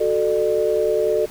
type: chord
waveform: sine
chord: D major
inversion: first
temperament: equal with one note detuned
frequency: 370 / 440 / 600.7 Hz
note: F#4 / A4 / D5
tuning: 0 / 0 / +39 cents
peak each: -23 / -19 / -21 dBFS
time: 0-1.26 s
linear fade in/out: 10 ms
effects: pink hiss -41 dBFS RMS until 1.3 s